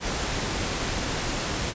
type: noise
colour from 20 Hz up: pink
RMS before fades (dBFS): -28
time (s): 0-1.74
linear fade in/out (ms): 50
effects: resampled to 16000 Hz